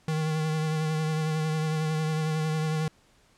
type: tone with vibrato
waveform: square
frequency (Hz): 156.5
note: D#3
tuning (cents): +10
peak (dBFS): -26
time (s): 0.08-2.88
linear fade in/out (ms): 2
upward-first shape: triangle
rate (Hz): 11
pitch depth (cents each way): 31
effects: pink hiss -62 dBFS RMS until 3.37 s + low-pass 9000 Hz 12 dB/octave